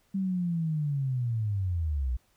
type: linear sweep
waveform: sine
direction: down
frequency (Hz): 196 to 58.27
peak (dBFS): -26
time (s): 0.14-2.17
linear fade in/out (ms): 10
effects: pink hiss -68 dBFS RMS until 2.36 s